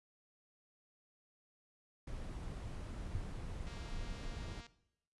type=noise; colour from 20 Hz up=brown; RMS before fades=-44 dBFS; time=2.07-4.61 s; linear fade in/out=5 ms
type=tone with exponential decay; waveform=sine; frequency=90.8 Hz; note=F#2; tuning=32 cents flat; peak=-31 dBFS; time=3.15-3.26 s; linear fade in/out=0 ms; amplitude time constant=22 ms
type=click train; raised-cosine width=0.2 ms; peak=-39 dBFS; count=234; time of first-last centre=3.67-4.666 s; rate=234 Hz
effects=noise-tail reverb RT60 0.8 s tail -18 dB re dry + resampled to 24000 Hz